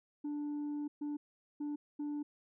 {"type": "tone bursts at uneven times", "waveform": "sine", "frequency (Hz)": 293.7, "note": "D4", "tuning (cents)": 0, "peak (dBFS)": -33, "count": 4, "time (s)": [[0.24, 0.88], [1.01, 1.17], [1.6, 1.76], [1.99, 2.23]], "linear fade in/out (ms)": 10, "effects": ["tanh soft clip ceiling -35 dBFS"]}